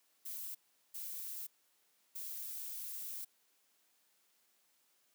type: noise bursts at uneven times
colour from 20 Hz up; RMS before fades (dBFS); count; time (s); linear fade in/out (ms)
violet; -44; 3; 0.25-0.55 / 0.94-1.47 / 2.15-3.25; 10
effects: white hiss -74 dBFS RMS until 5.14 s + high-pass 200 Hz 12 dB/octave